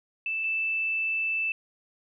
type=tone pair in turn; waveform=sine; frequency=2642 / 2642 Hz; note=E7 / E7; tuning=+3 / +3 cents; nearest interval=unison; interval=0 cents; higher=neither; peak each=-27 / -25 dBFS; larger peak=second; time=0.26-0.44 / 0.44-1.52 s; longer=second; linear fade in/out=2 ms; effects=none